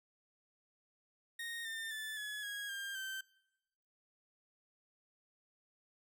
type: tone with pitch steps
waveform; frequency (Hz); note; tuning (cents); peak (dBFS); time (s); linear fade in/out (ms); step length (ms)
30% pulse; 1858 / 1803 / 1749.7 / 1697.9 / 1647.7 / 1598.9 / 1551.6; A#6 / A6 / A6 / G#6 / G#6 / G6 / G6; -6 / +42 / -10 / +38 / -14 / +34 / -18; -38; 1.39-3.21; 5; 260
effects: noise-tail reverb RT60 1.0 s tail -24 dB re dry